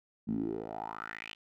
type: tone with band-pass filter sweep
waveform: 10% pulse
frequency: 54.7 Hz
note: A1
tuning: 9 cents flat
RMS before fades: -38 dBFS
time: 0.27-1.35 s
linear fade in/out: 20 ms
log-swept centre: 200 to 3100 Hz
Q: 5.4
effects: none